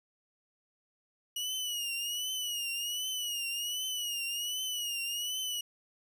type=tone with vibrato; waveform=sawtooth; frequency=2904 Hz; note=F#7; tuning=33 cents flat; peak=-30 dBFS; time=1.36-5.61 s; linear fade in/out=5 ms; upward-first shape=triangle; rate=1.3 Hz; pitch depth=96 cents each way; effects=none